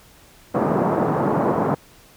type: band-pass noise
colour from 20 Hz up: pink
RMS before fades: -20 dBFS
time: 0.54-1.75 s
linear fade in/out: 10 ms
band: 150 to 1100 Hz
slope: 24 dB/octave
effects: pink hiss -50 dBFS RMS until 2.16 s